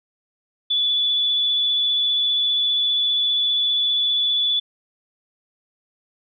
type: tone with vibrato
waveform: sine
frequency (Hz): 3450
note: A7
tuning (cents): -35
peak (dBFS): -17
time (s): 0.7-4.6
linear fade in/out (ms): 10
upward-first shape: square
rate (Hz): 15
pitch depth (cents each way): 9
effects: none